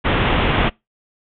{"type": "low-pass noise", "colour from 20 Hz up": "pink", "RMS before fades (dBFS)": -17, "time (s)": [0.04, 0.7], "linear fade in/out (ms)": 20, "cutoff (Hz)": 3500, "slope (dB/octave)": 96, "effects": ["noise-tail reverb RT60 0.2 s tail -24 dB re dry"]}